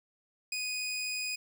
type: tone with ADSR envelope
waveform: 20% pulse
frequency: 2489 Hz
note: D#7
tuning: in tune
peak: -26 dBFS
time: 0.52-1.36 s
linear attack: 4 ms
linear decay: 21 ms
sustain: -2 dB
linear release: 11 ms
effects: none